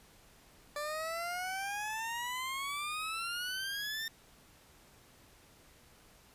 20% pulse exponential sweep, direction up, 583 to 1820 Hz, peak -31 dBFS, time 0.76-4.08 s, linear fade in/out 2 ms, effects pink hiss -61 dBFS RMS until 6.34 s + resampled to 32000 Hz

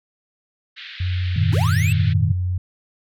white band-pass noise, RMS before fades -37 dBFS, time 0.76-2.14 s, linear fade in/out 20 ms, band 1500 to 4000 Hz, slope 48 dB/octave
sine tone, 90.7 Hz, F#2, 34 cents flat, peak -19 dBFS, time 1-2.58 s, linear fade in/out 5 ms
sine chord, Ab suspended second, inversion none, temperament equal, 103.83 / 116.54 / 155.56 Hz, Ab2 / Bb2 / Eb3, 0 / 0 / 0 cents, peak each -21 dBFS, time 1.36-2.32 s, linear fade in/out 5 ms
square linear sweep, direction up, 220.4 to 2780 Hz, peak -26 dBFS, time 1.52-1.93 s, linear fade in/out 10 ms
effects none

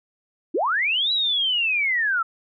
sine linear two-way sweep, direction up then down, 259.5 to 3951 to 1296 Hz, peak -19 dBFS, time 0.54-2.23 s, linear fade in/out 10 ms, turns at 1.12 s, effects none

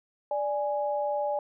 sine tone pair together, 587.3 / 830.6 Hz, D5 / G#5, 0 / 0 cents, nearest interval tritone, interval 600 cents, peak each -28 / -30 dBFS, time 0.31-1.39 s, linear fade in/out 2 ms, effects none

